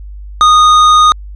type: tone with hard clipping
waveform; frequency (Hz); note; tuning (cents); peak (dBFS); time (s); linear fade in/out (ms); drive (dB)
sine; 1236; D#6; -12; -5; 0.41-1.12; 0; 11
effects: added 50 Hz sine -25 dBFS peak until 1.35 s + low-pass 7000 Hz 12 dB/octave